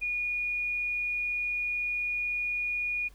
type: tone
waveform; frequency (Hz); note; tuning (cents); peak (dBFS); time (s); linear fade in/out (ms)
sine; 2446; D#7; -30; -28; 0.01-3.09; 20
effects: added 50 Hz sine -51 dBFS peak until 3.14 s + pink hiss -62 dBFS RMS until 3.14 s